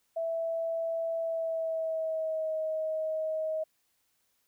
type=tone with pitch glide; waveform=sine; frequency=659.3 to 631 Hz; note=E5 to D#5; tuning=0 to +24 cents; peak=-29 dBFS; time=0.16-3.64 s; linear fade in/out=10 ms; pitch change=-76 cents; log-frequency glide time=1.2-2.55 s; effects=white hiss -74 dBFS RMS until 4.47 s